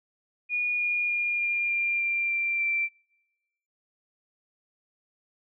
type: tone with pitch steps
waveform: sine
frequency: 2445 / 2431 / 2417 / 2403 / 2389 / 2375 / 2362 / 2348 Hz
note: D#7 / D#7 / D7 / D7 / D7 / D7 / D7 / D7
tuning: -31 / -41 / +49 / +39 / +29 / +19 / +9 / -1 cents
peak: -24 dBFS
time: 0.49-2.89 s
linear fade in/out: 50 ms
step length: 300 ms
effects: noise-tail reverb RT60 1.0 s tail -26 dB re dry